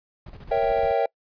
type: noise with tremolo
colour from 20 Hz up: brown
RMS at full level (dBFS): -37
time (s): 0.26-0.92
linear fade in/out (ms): 5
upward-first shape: square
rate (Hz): 14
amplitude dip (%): 65
type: chord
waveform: triangle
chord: A# diminished seventh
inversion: none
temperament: equal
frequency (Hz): 466.2 / 554.4 / 659.3 / 784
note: A#4 / C#5 / E5 / G5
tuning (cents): 0 / 0 / 0 / 0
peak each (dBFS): -23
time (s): 0.51-1.06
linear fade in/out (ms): 5
effects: noise-tail reverb RT60 0.1 s tail -26 dB re dry + resampled to 11025 Hz